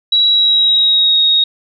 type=tone with pitch glide; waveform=sine; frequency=3892 to 3757 Hz; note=B7 to A#7; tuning=-26 to +13 cents; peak=-8 dBFS; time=0.12-1.44 s; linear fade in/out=5 ms; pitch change=-61 cents; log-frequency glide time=0.27-1.19 s; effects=none